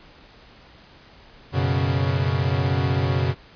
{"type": "chord", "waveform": "45% pulse", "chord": "F# suspended fourth", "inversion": "none", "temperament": "equal with one note detuned", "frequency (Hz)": [92.5, 123.47, 139.23], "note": ["F#2", "B2", "C#3"], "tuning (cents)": [0, 0, 8], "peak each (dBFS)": -24, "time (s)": [1.52, 3.35], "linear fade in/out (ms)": 50, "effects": ["pink hiss -49 dBFS RMS until 3.55 s", "resampled to 11025 Hz"]}